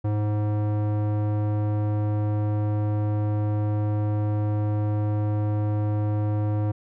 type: tone with low-pass filter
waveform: square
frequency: 105.1 Hz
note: G#2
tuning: 21 cents sharp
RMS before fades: -24 dBFS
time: 0.04-6.72 s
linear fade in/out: 10 ms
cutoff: 790 Hz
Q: 0.77
effects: none